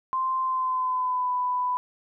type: tone with pitch glide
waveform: sine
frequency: 1043 to 995.3 Hz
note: C6 to B5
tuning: -6 to +13 cents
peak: -23 dBFS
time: 0.13-1.77 s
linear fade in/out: 0 ms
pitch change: -81 cents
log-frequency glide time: 0.41-1.32 s
effects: none